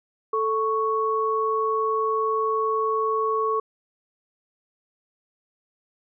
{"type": "tone pair together", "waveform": "sine", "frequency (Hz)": [440, 1109.4], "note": ["A4", "C#6"], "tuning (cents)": [0, 1], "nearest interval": "octave + major third", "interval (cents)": 1601, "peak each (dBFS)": [-24, -23], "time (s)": [0.33, 3.6], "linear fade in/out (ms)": 5, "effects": []}